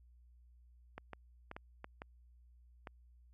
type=clicks; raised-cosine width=0.5 ms; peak=-30 dBFS; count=7; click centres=0.98 / 1.133 / 1.514 / 1.565 / 1.844 / 2.019 / 2.872 s; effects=added 60 Hz sine -60 dBFS peak until 3.33 s